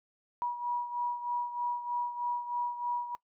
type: beating tone pair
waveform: sine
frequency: 965 / 968.2 Hz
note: B5 / B5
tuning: -40 / -35 cents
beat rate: 3.2 Hz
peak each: -32 / -38 dBFS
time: 0.42-3.15 s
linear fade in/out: 0 ms
effects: noise-tail reverb RT60 0.1 s tail -21 dB re dry